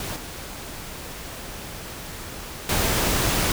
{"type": "noise with level steps", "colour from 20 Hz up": "pink", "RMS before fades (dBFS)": [-31, -36, -22], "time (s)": [0, 3.52], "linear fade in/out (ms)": 2, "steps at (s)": [0.16, 2.69], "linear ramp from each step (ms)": 2, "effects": []}